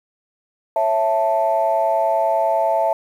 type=chord; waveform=sine; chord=A major; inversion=first; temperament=just; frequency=550 / 660 / 880 Hz; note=C#5 / E5 / A5; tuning=-14 / +2 / 0 cents; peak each=-23 / -17 / -19 dBFS; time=0.76-2.93 s; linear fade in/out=2 ms; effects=tanh soft clip ceiling -7 dBFS + 8-bit